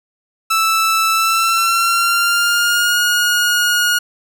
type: tone with pitch glide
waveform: sawtooth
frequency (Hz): 1319 to 1438.4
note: E6 to F#6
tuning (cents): +1 to -49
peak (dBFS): -9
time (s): 0.5-3.99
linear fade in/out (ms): 10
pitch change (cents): +150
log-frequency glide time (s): 1.12-3
effects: none